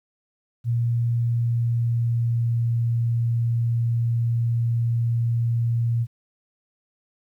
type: tone with pitch glide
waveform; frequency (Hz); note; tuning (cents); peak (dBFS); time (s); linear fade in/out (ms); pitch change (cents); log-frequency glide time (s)
sine; 118 to 117.05; A#2 to A#2; +22 to +8; -19; 0.64-6.07; 50; -14; 1.1-2.68
effects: 10-bit